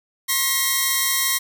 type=tone pair together; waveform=5% pulse; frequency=1068 / 1917.3 Hz; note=C6 / A#6; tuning=+35 / +48 cents; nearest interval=minor seventh; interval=1013 cents; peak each=-10 dBFS; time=0.28-1.39 s; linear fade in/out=20 ms; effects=none